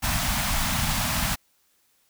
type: band-stop noise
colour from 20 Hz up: pink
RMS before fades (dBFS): -25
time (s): 0.02-1.36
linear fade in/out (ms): 20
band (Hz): 260 to 640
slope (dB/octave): 48
effects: white hiss -66 dBFS RMS until 2.09 s